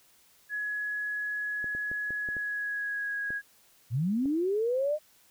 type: tone with pitch glide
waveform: sine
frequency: 1684 to 1652.2 Hz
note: G#6 to G#6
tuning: +24 to -9 cents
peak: -30 dBFS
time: 0.49-3.42 s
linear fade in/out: 50 ms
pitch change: -33 cents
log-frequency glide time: 2.18-3.2 s
type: clicks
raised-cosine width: 2 ms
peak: -30 dBFS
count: 8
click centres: 1.643 / 1.75 / 1.915 / 2.106 / 2.288 / 2.367 / 3.305 / 4.257 s
type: linear sweep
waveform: sine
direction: up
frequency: 103.83 to 622.3 Hz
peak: -25 dBFS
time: 3.9-4.99 s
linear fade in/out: 50 ms
effects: white hiss -62 dBFS RMS until 5.3 s